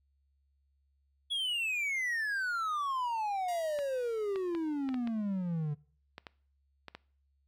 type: exponential sweep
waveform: triangle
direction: down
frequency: 3390 to 143.9 Hz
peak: -29 dBFS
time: 1.3-5.75 s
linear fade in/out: 20 ms
type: tone with exponential decay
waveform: 5% pulse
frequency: 952 Hz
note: A#5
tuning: 36 cents sharp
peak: -33 dBFS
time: 3.48-5.19 s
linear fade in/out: 5 ms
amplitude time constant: 370 ms
type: clicks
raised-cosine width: 0.3 ms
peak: -27 dBFS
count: 10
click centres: 3.789 / 4.359 / 4.55 / 4.89 / 4.943 / 5.074 / 6.181 / 6.268 / 6.883 / 6.95 s
effects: noise-tail reverb RT60 0.5 s tail -22 dB re dry + added 69 Hz sine -70 dBFS peak until 7.47 s